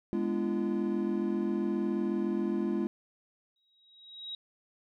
triangle chord, G# diminished seventh, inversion none, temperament equal with one note detuned, 207.7 / 246.9 / 293.7 / 341.4 Hz, G#3 / B3 / D4 / F4, 0 / 0 / 0 / -39 cents, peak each -30 / -34 / -36 / -30 dBFS, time 0.13-2.87 s, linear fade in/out 0 ms
sine tone with exponential growth, 3820 Hz, A#7, 42 cents sharp, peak -35 dBFS, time 3.56-4.35 s, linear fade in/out 2 ms, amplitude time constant 170 ms
effects none

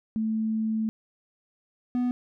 sine / triangle tone pair in turn, 220 / 247 Hz, A3 / B3, 0 / 0 cents, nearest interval major second, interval 200 cents, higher second, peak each -24 / -21 dBFS, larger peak second, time 0.16-0.89 / 1.95-2.11 s, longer first, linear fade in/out 0 ms, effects none

